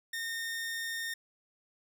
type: tone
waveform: sawtooth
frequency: 1831 Hz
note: A#6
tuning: 32 cents flat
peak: -31 dBFS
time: 0.13-1.14 s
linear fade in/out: 5 ms
effects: none